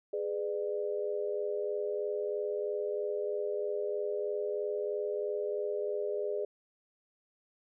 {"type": "chord", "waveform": "sine", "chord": "G# diminished", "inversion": "none", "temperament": "just", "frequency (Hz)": [415.3, 498.4, 598], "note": ["G#4", "B4", "D5"], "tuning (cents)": [0, 16, 31], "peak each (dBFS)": [-33, -39, -37], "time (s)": [0.13, 6.45], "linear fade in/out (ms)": 5, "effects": []}